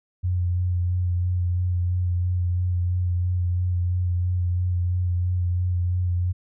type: tone with vibrato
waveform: sine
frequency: 89.4 Hz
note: F2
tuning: 41 cents sharp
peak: -20 dBFS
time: 0.23-6.33 s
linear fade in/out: 20 ms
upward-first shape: sine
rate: 3 Hz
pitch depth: 23 cents each way
effects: none